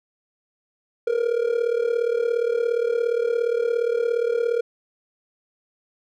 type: tone with amplitude modulation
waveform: triangle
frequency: 470 Hz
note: A#4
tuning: 14 cents sharp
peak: -14 dBFS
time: 1.07-4.61 s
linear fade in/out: 5 ms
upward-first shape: sine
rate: 37.2 Hz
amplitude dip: 80%
effects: none